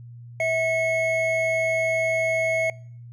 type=tone pair together; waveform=triangle; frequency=649.4 / 2188 Hz; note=E5 / C#7; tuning=-26 / -23 cents; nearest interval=octave + major sixth; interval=2103 cents; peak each=-21 / -23 dBFS; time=0.4-2.7 s; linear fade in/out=2 ms; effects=noise-tail reverb RT60 0.6 s tail -25 dB re dry + added 119 Hz sine -39 dBFS peak until 3.12 s